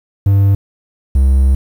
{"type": "tone pair in turn", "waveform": "triangle", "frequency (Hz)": [99, 66.65], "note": ["G2", "C2"], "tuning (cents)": [18, 33], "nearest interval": "perfect fifth", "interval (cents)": 685, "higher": "first", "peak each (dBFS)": -5, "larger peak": "neither", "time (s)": [[0.26, 0.55], [1.15, 1.55]], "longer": "second", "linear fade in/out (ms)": 5, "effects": ["7-bit"]}